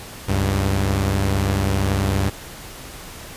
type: tone pair together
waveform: sawtooth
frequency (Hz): 69.3 / 98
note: C#2 / G2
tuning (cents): 0 / 0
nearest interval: tritone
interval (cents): 600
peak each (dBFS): -19 / -15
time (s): 0.28-2.3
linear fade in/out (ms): 10
effects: pink hiss -37 dBFS RMS until 3.36 s + resampled to 32000 Hz